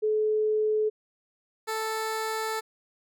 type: tone pair in turn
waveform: sine / 15% pulse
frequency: 429.7 / 440.3 Hz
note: A4 / A4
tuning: -41 / +1 cents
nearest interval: unison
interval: 42 cents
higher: second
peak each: -22 dBFS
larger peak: neither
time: 0.02-0.9 / 1.67-2.61 s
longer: second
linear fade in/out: 20 ms
effects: none